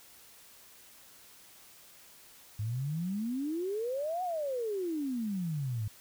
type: exponential two-way sweep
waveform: sine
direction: up then down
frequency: 102 to 748 to 102 Hz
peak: -31 dBFS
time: 2.59-5.88 s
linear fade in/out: 5 ms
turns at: 4.23 s
effects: white hiss -56 dBFS RMS until 6 s